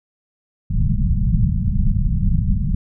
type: low-pass noise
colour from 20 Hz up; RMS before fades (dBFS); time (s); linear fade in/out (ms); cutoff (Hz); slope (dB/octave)
pink; -17; 0.7-2.75; 5; 210; 96
effects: none